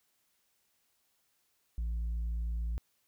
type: tone with tanh clipping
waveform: triangle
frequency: 56.8 Hz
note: A#1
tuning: 44 cents flat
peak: -32 dBFS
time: 1.78-2.78 s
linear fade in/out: 0 ms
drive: 7 dB
effects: white hiss -75 dBFS RMS until 3.07 s